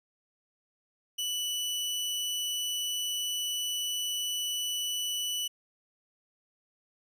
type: tone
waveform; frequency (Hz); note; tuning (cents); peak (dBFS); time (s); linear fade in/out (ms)
sawtooth; 2967; F#7; +4; -27; 1.18-5.48; 10
effects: resampled to 32000 Hz